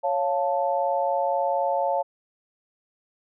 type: chord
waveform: sine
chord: Db augmented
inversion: none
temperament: equal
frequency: 554.4 / 698.5 / 880 Hz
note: Db5 / F5 / A5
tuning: 0 / 0 / 0 cents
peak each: -25 / -26 / -26 dBFS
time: 0.03-2.03 s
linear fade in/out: 20 ms
effects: none